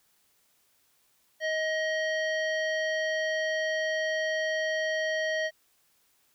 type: harmonic tone with a mistuned harmonic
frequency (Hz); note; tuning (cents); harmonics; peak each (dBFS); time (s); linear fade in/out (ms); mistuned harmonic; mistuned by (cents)
630; D#5; +21; 1 / 3 / 5 / 7 / 9; -29 / -30 / -40 / -45 / -47; 1.4-5.51; 50; 7; +25
effects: white hiss -68 dBFS RMS until 6.34 s